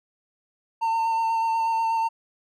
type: tone with vibrato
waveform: triangle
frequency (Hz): 905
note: A5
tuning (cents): +48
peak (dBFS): -19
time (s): 0.81-2.09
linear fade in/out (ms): 20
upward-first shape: square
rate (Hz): 8.2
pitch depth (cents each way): 13
effects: none